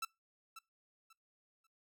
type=tone with echo; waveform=sawtooth; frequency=1325 Hz; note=E6; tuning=9 cents sharp; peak=-33 dBFS; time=0.02-0.05 s; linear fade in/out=5 ms; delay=540 ms; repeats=3; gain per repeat=-12 dB; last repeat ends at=1.67 s; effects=noise-tail reverb RT60 0.2 s tail -21 dB re dry